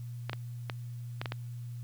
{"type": "clicks", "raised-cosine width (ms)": 0.3, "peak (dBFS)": -18, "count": 6, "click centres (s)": [0.296, 0.332, 0.698, 1.215, 1.258, 1.321], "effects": ["added 120 Hz sine -38 dBFS peak until 1.83 s", "white hiss -63 dBFS RMS until 1.83 s"]}